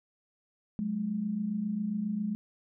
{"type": "tone pair together", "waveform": "sine", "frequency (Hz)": [185, 212.4], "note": ["F#3", "G#3"], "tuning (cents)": [0, 39], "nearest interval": "major second", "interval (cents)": 239, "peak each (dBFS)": [-36, -30], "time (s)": [0.79, 2.35], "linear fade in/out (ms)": 0, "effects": []}